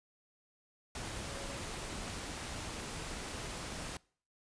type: tone in noise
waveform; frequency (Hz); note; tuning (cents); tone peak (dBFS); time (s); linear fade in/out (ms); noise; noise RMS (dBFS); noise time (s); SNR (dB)
sine; 554.4; C#5; 0; -48; 1.28-1.58; 2; pink; -42; 0.95-3.97; -9
effects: noise-tail reverb RT60 0.5 s tail -24 dB re dry + resampled to 22050 Hz